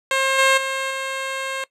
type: tone with level steps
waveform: 10% pulse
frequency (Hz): 534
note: C5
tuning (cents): +35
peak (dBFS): -9 / -5 / -14 / -16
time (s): 0.11-1.64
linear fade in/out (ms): 2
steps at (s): 0.38 / 0.57 / 0.9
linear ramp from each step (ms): 10
effects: noise-tail reverb RT60 0.1 s tail -20 dB re dry + low-pass 9000 Hz 12 dB/octave